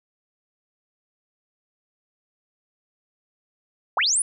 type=linear sweep; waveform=sine; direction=up; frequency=579 to 10250 Hz; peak=-18 dBFS; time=3.97-4.22 s; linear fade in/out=2 ms; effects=none